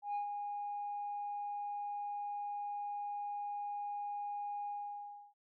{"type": "tone with ADSR envelope", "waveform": "sine", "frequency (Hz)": 820, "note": "G#5", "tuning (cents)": -22, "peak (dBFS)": -31, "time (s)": [0.02, 5.34], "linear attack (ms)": 130, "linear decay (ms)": 110, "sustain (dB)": -6, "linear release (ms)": 660, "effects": ["tanh soft clip ceiling -33 dBFS"]}